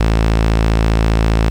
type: tone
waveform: sawtooth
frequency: 55 Hz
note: A1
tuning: in tune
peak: -7 dBFS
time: 0-1.5 s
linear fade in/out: 5 ms
effects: low-pass 6000 Hz 12 dB/octave + 7-bit